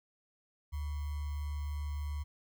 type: tone with sample-and-hold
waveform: sine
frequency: 73.42 Hz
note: D2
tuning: in tune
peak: -34 dBFS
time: 0.72-2.24 s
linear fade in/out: 20 ms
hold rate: 1050 Hz
effects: none